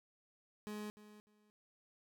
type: tone with echo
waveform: 30% pulse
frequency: 210.3 Hz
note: G#3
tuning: 22 cents sharp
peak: -40 dBFS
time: 0.67-0.9 s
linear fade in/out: 0 ms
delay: 300 ms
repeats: 2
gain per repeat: -14 dB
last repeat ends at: 1.5 s
effects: none